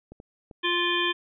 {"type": "clicks", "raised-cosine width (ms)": 2, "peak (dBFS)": -30, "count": 3, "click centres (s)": [0.12, 0.201, 0.512]}
{"type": "harmonic tone", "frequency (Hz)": 349.2, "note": "F4", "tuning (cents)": 0, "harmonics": [1, 3, 5, 7, 9, 10], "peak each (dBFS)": [-29, -30, -29, -31, -28, -33], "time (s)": [0.63, 1.13], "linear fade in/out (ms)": 20}
{"effects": []}